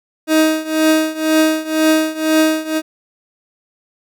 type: tone with tremolo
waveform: 30% pulse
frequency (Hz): 314.3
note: D#4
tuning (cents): +18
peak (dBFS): -6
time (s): 0.27-2.82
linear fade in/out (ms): 50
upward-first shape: triangle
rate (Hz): 2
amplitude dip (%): 90
effects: none